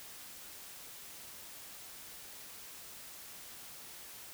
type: silence
effects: white hiss -50 dBFS RMS until 4.33 s